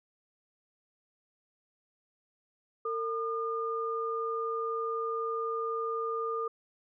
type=tone pair together; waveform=sine; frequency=454 / 1212 Hz; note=A#4 / D#6; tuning=-46 / -46 cents; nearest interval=octave + perfect fourth; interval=1700 cents; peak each=-33 / -33 dBFS; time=2.85-6.48 s; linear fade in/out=5 ms; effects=none